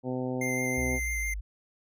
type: harmonic tone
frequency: 127.5 Hz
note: C3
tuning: 44 cents flat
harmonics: 1 / 2 / 3 / 4 / 5 / 6 / 7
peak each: -36 / -32 / -37 / -36 / -43 / -43 / -47 dBFS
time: 0.03-1 s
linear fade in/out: 50 ms
type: tone with vibrato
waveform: square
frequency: 2093 Hz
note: C7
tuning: in tune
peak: -31 dBFS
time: 0.41-1.34 s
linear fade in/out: 5 ms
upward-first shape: square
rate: 6.1 Hz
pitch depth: 8 cents each way
type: linear sweep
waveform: sine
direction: down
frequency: 71 to 49 Hz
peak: -32 dBFS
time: 0.77-1.41 s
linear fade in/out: 10 ms
effects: none